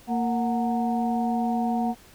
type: harmonic tone with a mistuned harmonic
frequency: 231.4 Hz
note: A#3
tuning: 13 cents flat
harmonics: 1 / 2 / 3 / 4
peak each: -24 / -37 / -27 / -36 dBFS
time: 0.07-1.95 s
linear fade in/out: 50 ms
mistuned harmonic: 3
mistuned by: +96 cents
effects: pink hiss -52 dBFS RMS until 2.14 s